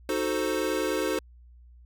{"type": "chord", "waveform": "square", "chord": "D# diminished seventh", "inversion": "none", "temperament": "equal", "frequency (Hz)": [311.1, 370, 440, 523.3], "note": ["D#4", "F#4", "A4", "C5"], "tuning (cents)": [0, 0, 0, 0], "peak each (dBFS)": -32, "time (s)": [0.09, 1.19], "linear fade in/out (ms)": 2, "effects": ["added 60 Hz sine -49 dBFS peak until 1.85 s"]}